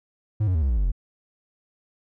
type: tone with pitch steps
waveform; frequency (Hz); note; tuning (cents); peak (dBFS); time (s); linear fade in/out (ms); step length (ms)
triangle; 106.8 / 91.91 / 79.09 / 68.06 / 58.57 / 50.4 / 43.37; G#2 / F#2 / D#2 / C#2 / A#1 / G1 / F1; +49 / -11 / +29 / -31 / +9 / +49 / -11; -17; 0.4-0.918; 10; 74
effects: none